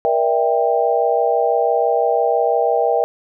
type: chord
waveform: sine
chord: E half-diminished seventh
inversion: second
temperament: just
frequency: 474.7 / 593.3 / 659.3 / 791.1 Hz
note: Bb4 / D5 / E5 / G5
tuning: +31 / +18 / 0 / +16 cents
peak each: -18 / -22 / -19 / -19 dBFS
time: 0.05-3.04 s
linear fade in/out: 0 ms
effects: none